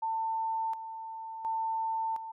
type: tone with tremolo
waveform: sine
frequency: 895 Hz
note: A5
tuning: 29 cents sharp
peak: -29 dBFS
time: 0.02-2.32 s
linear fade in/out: 10 ms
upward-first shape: square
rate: 0.7 Hz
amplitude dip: 65%
effects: none